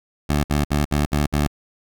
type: tone bursts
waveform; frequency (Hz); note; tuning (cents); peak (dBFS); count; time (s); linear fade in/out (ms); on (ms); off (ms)
15% pulse; 73.5; D2; +2; -11; 6; 0.29-1.475; 10; 150; 57
effects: none